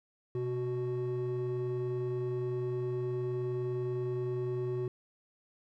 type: tone pair together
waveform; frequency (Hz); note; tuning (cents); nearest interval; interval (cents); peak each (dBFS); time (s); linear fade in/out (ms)
triangle; 126.58 / 370; B2 / F#4; +43 / 0; octave + perfect fifth; 1857; -32 / -30; 0.35-4.88; 2
effects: tanh soft clip ceiling -26 dBFS